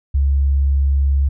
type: tone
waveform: sine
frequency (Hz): 69.2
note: C#2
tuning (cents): -2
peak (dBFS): -12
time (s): 0.14-1.29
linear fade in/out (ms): 10
effects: none